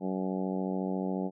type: harmonic tone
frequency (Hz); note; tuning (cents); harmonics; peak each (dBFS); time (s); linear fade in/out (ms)
94.1; F#2; +30; 2 / 3 / 4 / 5 / 6 / 7 / 8 / 9; -32 / -36 / -38 / -40 / -42 / -43 / -44 / -45; 0-1.31; 50
effects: none